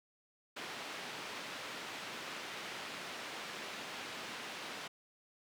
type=band-pass noise; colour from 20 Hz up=white; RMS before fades=-45 dBFS; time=0.56-4.88 s; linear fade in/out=10 ms; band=180 to 3100 Hz; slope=12 dB/octave; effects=none